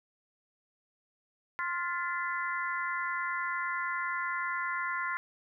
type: harmonic tone with a mistuned harmonic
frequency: 350.5 Hz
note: F4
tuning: 6 cents sharp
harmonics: 3 / 4 / 5 / 6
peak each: -35 / -36 / -37 / -38 dBFS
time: 1.59-5.17 s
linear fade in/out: 0 ms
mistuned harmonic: 6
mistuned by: -66 cents
effects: none